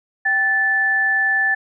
sine tone pair together, 780 / 1751 Hz, G5 / A6, -9 / -9 cents, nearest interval octave + major second, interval 1400 cents, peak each -26 / -15 dBFS, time 0.25-1.55 s, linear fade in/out 10 ms, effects none

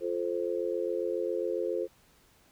sine chord, F major, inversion none, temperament just, 349.2 / 436.5 / 523.8 Hz, F4 / A4 / C5, 0 / -14 / +2 cents, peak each -33 dBFS, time 0-1.88 s, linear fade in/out 50 ms, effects pink hiss -63 dBFS RMS until 2.51 s

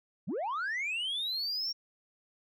sine linear sweep, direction up, 127.5 to 5588 Hz, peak -29 dBFS, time 0.27-1.73 s, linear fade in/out 20 ms, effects tanh soft clip ceiling -30 dBFS

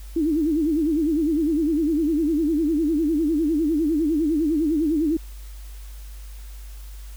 sine tone with vibrato, 311.1 Hz, D#4, in tune, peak -18 dBFS, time 0.16-5.17 s, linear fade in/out 5 ms, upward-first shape sine, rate 9.9 Hz, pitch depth 140 cents each way, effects added 50 Hz sine -35 dBFS peak until 7.16 s + white hiss -50 dBFS RMS until 7.16 s

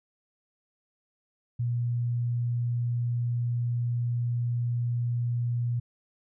sine tone, 120 Hz, B2, 49 cents flat, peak -25 dBFS, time 1.59-5.8 s, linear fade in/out 10 ms, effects none

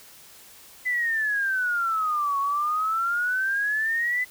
sine exponential two-way sweep, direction down then up, 2020 to 1104 to 2020 Hz, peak -22 dBFS, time 0.85-4.25 s, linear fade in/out 20 ms, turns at 2.39 s, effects white hiss -49 dBFS RMS until 4.3 s

